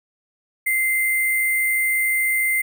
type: tone with sample-and-hold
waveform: sine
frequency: 2082 Hz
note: C7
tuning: 9 cents flat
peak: -17 dBFS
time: 0.66-2.62 s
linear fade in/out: 10 ms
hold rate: 11025 Hz
effects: none